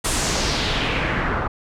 pink noise with low-pass filter sweep, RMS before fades -22 dBFS, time 0.04-1.48 s, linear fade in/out 10 ms, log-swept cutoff 9900 to 1200 Hz, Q 2, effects none

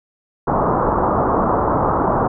white low-pass noise, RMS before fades -17 dBFS, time 0.47-2.28 s, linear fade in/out 10 ms, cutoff 1200 Hz, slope 48 dB/octave, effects none

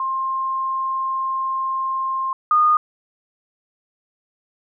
sine tone pair in turn, 1059 / 1226.4 Hz, C6 / D#6, +21 / -25 cents, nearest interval minor third, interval 254 cents, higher second, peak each -20 / -12 dBFS, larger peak second, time 0-2.33 / 2.51-2.77 s, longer first, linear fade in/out 2 ms, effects none

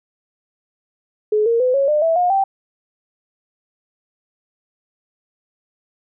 sine tone with pitch steps, 425.3 / 463.8 / 505.8 / 551.5 / 601.5 / 655.9 / 715.3 / 780 Hz, G#4 / A#4 / B4 / C#5 / D5 / E5 / F5 / G5, +41 / -9 / +41 / -9 / +41 / -9 / +41 / -9 cents, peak -13 dBFS, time 1.32-2.44 s, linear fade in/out 5 ms, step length 140 ms, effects none

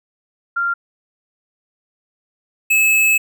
sine / square tone pair in turn, 1389 / 2595 Hz, F6 / E7, -10 / -28 cents, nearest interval major seventh, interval 1082 cents, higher second, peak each -16 / -12 dBFS, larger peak second, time 0.56-0.74 / 2.7-3.18 s, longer second, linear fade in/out 10 ms, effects none

